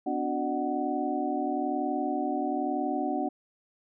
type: tone cluster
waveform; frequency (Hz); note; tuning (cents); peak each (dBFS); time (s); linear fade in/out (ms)
sine; 251.7 / 292.7 / 364.3 / 604 / 745; B3 / D4 / F#4 / D5 / F#5; +33 / -6 / -27 / +48 / +12; -34 / -31 / -36 / -37 / -31; 0.06-3.29; 10
effects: none